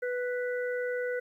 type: harmonic tone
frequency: 493.9 Hz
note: B4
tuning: in tune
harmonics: 1 / 3 / 4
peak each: -30 / -37 / -42 dBFS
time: 0.02-1.2 s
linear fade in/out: 10 ms
effects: 11-bit